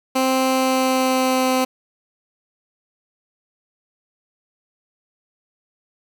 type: tone with pitch glide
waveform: 15% pulse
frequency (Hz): 261.6 to 258.3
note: C4 to C4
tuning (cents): 0 to -22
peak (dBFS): -10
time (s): 0.15-1.65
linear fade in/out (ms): 10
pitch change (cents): -22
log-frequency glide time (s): 0.5-1.53
effects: 8-bit